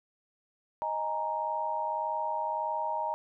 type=chord; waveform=sine; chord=D# suspended fourth; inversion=none; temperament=equal; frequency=622.3 / 830.6 / 932.3 Hz; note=D#5 / G#5 / A#5; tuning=0 / 0 / 0 cents; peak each=-36 / -36 / -31 dBFS; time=0.82-3.14 s; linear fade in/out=0 ms; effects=none